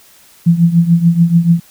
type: tone with tremolo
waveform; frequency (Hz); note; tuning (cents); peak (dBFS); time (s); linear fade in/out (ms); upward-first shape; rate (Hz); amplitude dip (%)
sine; 169.4; E3; +48; -3; 0.46-1.6; 10; triangle; 6.9; 85
effects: white hiss -45 dBFS RMS until 1.7 s